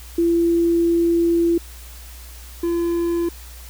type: tone pair in turn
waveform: sine / triangle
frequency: 338.7 / 341.1 Hz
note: E4 / F4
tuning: +47 / -41 cents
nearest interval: unison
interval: 12 cents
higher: second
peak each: -14 / -16 dBFS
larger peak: first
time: 0.18-1.58 / 2.63-3.29 s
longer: first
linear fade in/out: 5 ms
effects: added 60 Hz sine -37 dBFS peak until 3.69 s + white hiss -43 dBFS RMS until 3.69 s